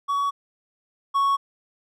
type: tone pair in turn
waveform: triangle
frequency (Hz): 1127 / 1109.6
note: C#6 / C#6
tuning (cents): +28 / +1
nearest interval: unison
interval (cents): 27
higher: first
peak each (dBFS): -19 / -16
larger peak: second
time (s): 0.08-0.31 / 1.14-1.37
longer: neither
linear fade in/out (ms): 20
effects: none